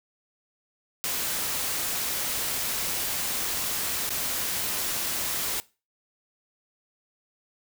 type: noise with dropouts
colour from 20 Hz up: white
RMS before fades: -29 dBFS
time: 1.04-5.6 s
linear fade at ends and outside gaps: 0 ms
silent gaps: 4.092-4.105 s
effects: noise-tail reverb RT60 0.3 s tail -20 dB re dry